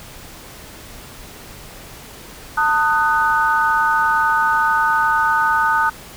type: chord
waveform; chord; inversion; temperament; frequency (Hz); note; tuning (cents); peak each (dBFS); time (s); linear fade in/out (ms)
sine; D# diminished; second; just; 896 / 1244.5 / 1493.4; A5 / D#6 / F#6; +31 / 0 / +16; -18; 2.57-5.9; 10
effects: pink hiss -38 dBFS RMS until 6.16 s